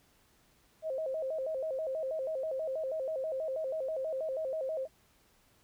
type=tone with vibrato; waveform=sine; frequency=579 Hz; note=D5; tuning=25 cents flat; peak=-32 dBFS; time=0.82-4.88 s; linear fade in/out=50 ms; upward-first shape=square; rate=6.2 Hz; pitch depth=160 cents each way; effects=pink hiss -67 dBFS RMS until 5.63 s